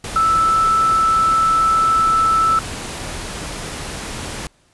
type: tone in noise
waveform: sine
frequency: 1318.5 Hz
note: E6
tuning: in tune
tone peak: -12 dBFS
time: 0.16-2.59 s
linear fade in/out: 2 ms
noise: pink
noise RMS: -28 dBFS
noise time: 0.04-4.47 s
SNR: +13 dB
effects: pink hiss -57 dBFS RMS until 4.73 s + resampled to 24000 Hz